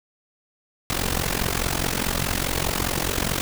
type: noise with amplitude modulation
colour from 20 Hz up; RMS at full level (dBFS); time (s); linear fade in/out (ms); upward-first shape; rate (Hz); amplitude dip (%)
pink; -21; 0.9-3.41; 0; sine; 44.8; 85
effects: none